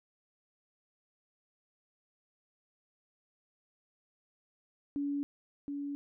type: tone with echo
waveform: sine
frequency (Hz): 284.7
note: C#4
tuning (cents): +46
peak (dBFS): -31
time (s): 4.96-5.23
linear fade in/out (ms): 0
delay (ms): 720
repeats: 1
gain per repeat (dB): -4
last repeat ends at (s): 5.95
effects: none